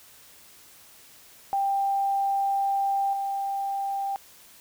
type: tone with level steps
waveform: sine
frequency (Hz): 790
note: G5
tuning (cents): +13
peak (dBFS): -22 / -26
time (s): 1.53-4.16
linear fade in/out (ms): 0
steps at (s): 3.13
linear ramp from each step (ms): 2
effects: white hiss -52 dBFS RMS until 4.6 s